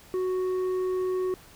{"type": "tone with tanh clipping", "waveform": "triangle", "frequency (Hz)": 370, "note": "F#4", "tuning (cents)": 0, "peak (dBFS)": -26, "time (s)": [0.14, 1.34], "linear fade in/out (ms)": 0, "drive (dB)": 10, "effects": ["pink hiss -52 dBFS RMS until 1.55 s"]}